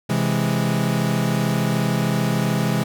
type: chord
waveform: 40% pulse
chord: C augmented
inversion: none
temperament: equal with one note detuned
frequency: 131.42 / 164.81 / 207.7 Hz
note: C3 / E3 / G#3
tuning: +8 / 0 / 0 cents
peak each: -22 dBFS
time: 0.09-2.84 s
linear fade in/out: 10 ms
effects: none